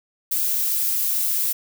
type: noise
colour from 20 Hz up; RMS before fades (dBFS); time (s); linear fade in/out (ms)
violet; -22; 0.31-1.53; 10
effects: none